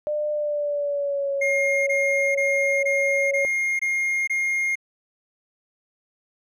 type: tone with pitch glide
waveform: sine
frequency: 599 to 555.7 Hz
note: D5 to C#5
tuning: +34 to +4 cents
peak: -22 dBFS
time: 0.07-3.45 s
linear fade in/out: 0 ms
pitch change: -130 cents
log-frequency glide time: 0.32-1.32 s
type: tone bursts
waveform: triangle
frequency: 2132 Hz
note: C7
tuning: 32 cents sharp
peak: -19 dBFS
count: 7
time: 1.41-4.756 s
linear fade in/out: 10 ms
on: 460 ms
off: 21 ms
effects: none